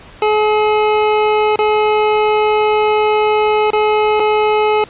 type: tone with dropouts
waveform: 25% pulse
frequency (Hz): 425.9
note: G#4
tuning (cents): +44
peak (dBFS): -7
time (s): 0.22-4.84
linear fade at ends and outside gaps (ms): 2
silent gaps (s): 1.559-1.589 / 3.705-3.732 / 4.197-4.201
effects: pink hiss -39 dBFS RMS until 4.89 s + resampled to 8000 Hz